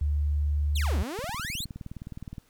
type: tone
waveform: sine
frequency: 73.42 Hz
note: D2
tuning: in tune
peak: -23 dBFS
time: 0.01-1.03 s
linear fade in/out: 5 ms
type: exponential two-way sweep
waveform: sawtooth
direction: down then up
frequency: 4435 to 174.61 to 4435 Hz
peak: -29 dBFS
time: 0.75-1.65 s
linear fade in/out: 10 ms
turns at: 0.99 s
type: click train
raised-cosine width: 5 ms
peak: -26 dBFS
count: 24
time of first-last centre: 1.19-2.382 s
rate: 19.3 Hz
effects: pink hiss -64 dBFS RMS until 2.49 s

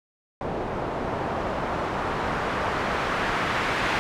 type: noise with low-pass filter sweep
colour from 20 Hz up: white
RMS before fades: -27 dBFS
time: 0.41-3.99 s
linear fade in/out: 0 ms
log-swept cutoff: 670 to 1900 Hz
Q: 1
effects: none

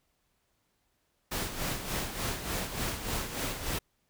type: noise with tremolo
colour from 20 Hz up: pink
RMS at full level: -32 dBFS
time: 1.31-3.79 s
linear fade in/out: 10 ms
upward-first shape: sine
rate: 3.4 Hz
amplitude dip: 60%
effects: pink hiss -75 dBFS RMS until 4.09 s

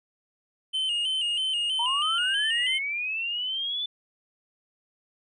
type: tone with vibrato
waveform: triangle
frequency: 2960 Hz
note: F#7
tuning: in tune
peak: -23 dBFS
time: 0.73-2.79 s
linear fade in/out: 20 ms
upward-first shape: square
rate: 3.1 Hz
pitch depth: 64 cents each way
type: linear sweep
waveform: sine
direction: up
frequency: 912 to 3520 Hz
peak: -27 dBFS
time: 1.79-3.86 s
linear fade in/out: 5 ms
effects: resampled to 24000 Hz

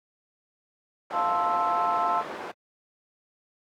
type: band-pass noise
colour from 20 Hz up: white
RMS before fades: -37 dBFS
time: 1.1-2.52 s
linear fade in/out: 10 ms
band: 300 to 970 Hz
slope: 12 dB/octave
type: chord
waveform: sine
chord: F major seventh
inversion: none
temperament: equal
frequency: 698.5 / 880 / 1046.5 / 1318.5 Hz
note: F5 / A5 / C6 / E6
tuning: 0 / 0 / 0 / 0 cents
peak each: -28 dBFS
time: 1.12-2.24 s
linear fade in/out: 50 ms
effects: AAC 64 kbps

